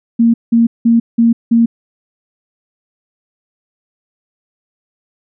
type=tone bursts; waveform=sine; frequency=231.6 Hz; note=A#3; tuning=11 cents flat; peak=-6 dBFS; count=5; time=0.19-1.66 s; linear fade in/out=10 ms; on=150 ms; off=180 ms; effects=none